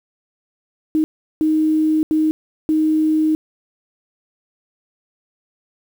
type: tone bursts at uneven times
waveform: sine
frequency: 312.1 Hz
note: D#4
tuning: 5 cents sharp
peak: -13 dBFS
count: 4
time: 0.95-1.04 / 1.41-2.03 / 2.11-2.31 / 2.69-3.35 s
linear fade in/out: 0 ms
effects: 7-bit